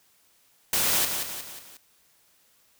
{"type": "noise with echo", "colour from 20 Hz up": "white", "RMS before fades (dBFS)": -24, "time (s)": [0.73, 1.05], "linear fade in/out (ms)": 2, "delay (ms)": 180, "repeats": 4, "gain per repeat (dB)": -6, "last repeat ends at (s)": 1.77, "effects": ["white hiss -63 dBFS RMS until 2.79 s"]}